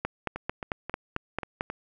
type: two click trains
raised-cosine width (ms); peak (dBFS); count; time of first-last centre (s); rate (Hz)
0.5; -19 / -13; 6 / 8; 0.36-1.7 / 0.05-1.609; 3.73 / 4.49
effects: none